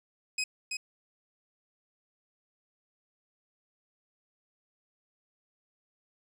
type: tone with echo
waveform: 20% pulse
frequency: 2527 Hz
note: D#7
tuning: 26 cents sharp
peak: -24 dBFS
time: 0.38-0.44 s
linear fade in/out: 5 ms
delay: 330 ms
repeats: 1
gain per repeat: -4 dB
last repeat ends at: 0.77 s
effects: low-pass 12000 Hz 12 dB/octave + 11-bit